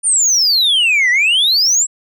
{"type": "exponential two-way sweep", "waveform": "sine", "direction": "down then up", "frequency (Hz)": [9397, 1900, 7900], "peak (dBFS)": -7, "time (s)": [0.03, 1.87], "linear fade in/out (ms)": 50, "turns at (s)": 1.1, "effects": ["tanh soft clip ceiling -9 dBFS"]}